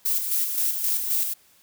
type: noise with tremolo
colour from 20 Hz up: violet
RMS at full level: -23 dBFS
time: 0.05-1.34 s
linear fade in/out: 10 ms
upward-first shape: square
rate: 3.8 Hz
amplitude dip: 45%
effects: white hiss -58 dBFS RMS until 1.62 s